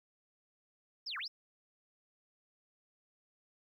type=linear two-way sweep; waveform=sine; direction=down then up; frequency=5588 to 1046.5 to 5588 Hz; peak=-38 dBFS; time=1.06-1.28 s; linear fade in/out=10 ms; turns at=1.18 s; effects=12-bit